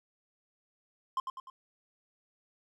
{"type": "tone with echo", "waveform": "triangle", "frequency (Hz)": 1053, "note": "C6", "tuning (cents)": 11, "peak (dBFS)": -26, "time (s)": [1.17, 1.2], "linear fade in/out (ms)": 2, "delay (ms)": 100, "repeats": 3, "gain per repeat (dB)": -6, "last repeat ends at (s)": 1.5, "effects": []}